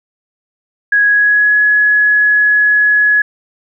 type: tone with pitch glide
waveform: sine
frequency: 1661.2 to 1688.3 Hz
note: G#6 to G#6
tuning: 0 to +28 cents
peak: -7 dBFS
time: 0.92-3.22 s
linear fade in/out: 5 ms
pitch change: +28 cents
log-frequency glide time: 1.05-1.58 s
effects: none